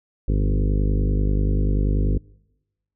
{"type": "harmonic tone with a mistuned harmonic", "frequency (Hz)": 50.3, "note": "G1", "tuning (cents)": 45, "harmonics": [1, 2, 3, 4, 5, 6, 7, 8, 9, 10], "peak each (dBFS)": [-18, -25, -28, -32, -31, -33, -39, -35, -39, -40], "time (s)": [0.28, 2.18], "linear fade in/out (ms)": 5, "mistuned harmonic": 3, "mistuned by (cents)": 22, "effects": ["noise-tail reverb RT60 1.0 s tail -26 dB re dry"]}